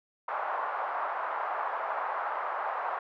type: band-pass noise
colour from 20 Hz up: white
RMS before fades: -33 dBFS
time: 0.28-2.99 s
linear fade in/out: 5 ms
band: 680 to 1200 Hz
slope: 24 dB/octave
effects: none